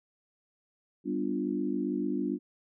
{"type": "chord", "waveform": "sine", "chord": "G dominant seventh", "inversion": "none", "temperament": "equal", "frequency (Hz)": [196, 246.9, 293.7, 349.2], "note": ["G3", "B3", "D4", "F4"], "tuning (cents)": [0, 0, 0, 0], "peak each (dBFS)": [-35, -34, -32, -35], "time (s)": [1.04, 2.39], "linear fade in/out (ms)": 50, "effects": []}